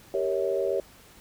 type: chord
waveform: sine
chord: G diminished seventh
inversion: none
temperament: equal with one note detuned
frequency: 392 / 466.2 / 554.4 / 646.1 Hz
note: G4 / Bb4 / Db5 / Fb5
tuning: 0 / 0 / 0 / -35 cents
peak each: -28 / -31 / -28 / -33 dBFS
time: 0.14-0.8 s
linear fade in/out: 2 ms
effects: pink hiss -53 dBFS RMS until 1.2 s